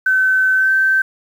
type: tone with pitch glide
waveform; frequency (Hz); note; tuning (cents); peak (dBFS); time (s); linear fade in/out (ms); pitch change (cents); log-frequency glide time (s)
sine; 1527 to 1550.1; G6 to G6; -46 to -20; -11; 0.06-1.02; 5; +26; 0.55-0.71
effects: 7-bit